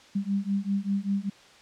sine beating tone pair, 196 / 201.1 Hz, G3 / G3, 0 / +44 cents, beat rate 5.1 Hz, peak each -28 dBFS, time 0.15-1.3 s, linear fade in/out 10 ms, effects white hiss -53 dBFS RMS until 1.61 s + low-pass 5000 Hz 12 dB/octave

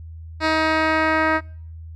10% pulse tone with low-pass filter sweep, 316.1 Hz, D#4, 27 cents sharp, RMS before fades -19 dBFS, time 0.4-1.41 s, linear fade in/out 50 ms, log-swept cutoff 4000 to 1900 Hz, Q 1.4, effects noise-tail reverb RT60 0.6 s tail -26 dB re dry + added 81 Hz sine -34 dBFS peak until 1.95 s

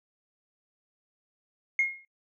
sine tone with exponential decay, 2148 Hz, C7, 45 cents sharp, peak -18 dBFS, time 1.79-2.05 s, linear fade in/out 2 ms, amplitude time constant 56 ms, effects noise-tail reverb RT60 0.1 s tail -21 dB re dry + tanh soft clip ceiling -16 dBFS

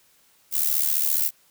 violet noise with amplitude modulation, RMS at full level -19 dBFS, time 0.51-1.31 s, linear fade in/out 50 ms, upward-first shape sine, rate 74.7 Hz, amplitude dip 80%, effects white hiss -60 dBFS RMS until 1.5 s

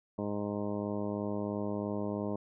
harmonic tone with a mistuned harmonic, 103 Hz, G#2, 14 cents flat, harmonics 1 / 2 / 3 / 4 / 5 / 6 / 7 / 8 / 9 / 10, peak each -42 / -36 / -39 / -40 / -42 / -41 / -52 / -52 / -47 / -51 dBFS, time 0.18-2.36 s, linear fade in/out 5 ms, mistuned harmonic 10, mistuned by +38 cents, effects none

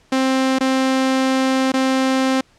sawtooth tone with dropouts, 263.3 Hz, C4, 11 cents sharp, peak -11 dBFS, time 0.12-2.41 s, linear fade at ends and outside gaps 5 ms, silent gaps 0.587-0.607 / 1.72-1.738 s, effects pink hiss -55 dBFS RMS until 2.58 s + low-pass 7000 Hz 12 dB/octave

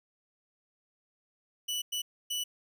sawtooth tone bursts at uneven times, 2963 Hz, F#7, 2 cents sharp, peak -28 dBFS, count 3, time 1.68-1.82 / 1.92-2.02 / 2.3-2.44 s, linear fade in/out 10 ms, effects none

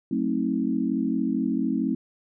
sine chord, F# diminished seventh, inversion none, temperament just, 185 / 222 / 266.4 / 319.7 Hz, F#3 / A3 / C4 / Eb4, 0 / +16 / +31 / +47 cents, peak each -31 / -27 / -26 / -29 dBFS, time 0.11-1.95 s, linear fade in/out 5 ms, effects none

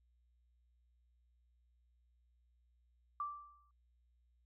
sine tone with exponential decay, 1170 Hz, D6, 7 cents flat, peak -35 dBFS, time 3.2-3.71 s, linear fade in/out 2 ms, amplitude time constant 110 ms, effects added 60 Hz sine -70 dBFS peak until 4.45 s

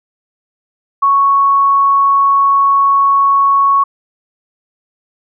sine tone, 1108.7 Hz, C#6, in tune, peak -7 dBFS, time 1.02-3.84 s, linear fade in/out 10 ms, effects none

